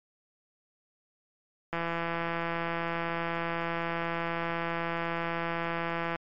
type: click train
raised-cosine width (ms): 0.5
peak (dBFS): -17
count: 745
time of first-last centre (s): 1.73-6.159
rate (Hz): 168
effects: MP3 48 kbps